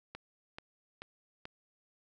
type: click train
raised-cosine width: 0.3 ms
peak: -27 dBFS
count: 4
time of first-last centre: 0.15-1.454 s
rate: 2.3 Hz
effects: none